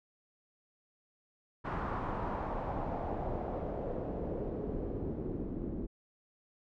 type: noise with low-pass filter sweep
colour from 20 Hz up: pink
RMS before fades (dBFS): -37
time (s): 1.64-5.87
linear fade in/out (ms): 20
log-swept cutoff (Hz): 1200 to 300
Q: 2
effects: none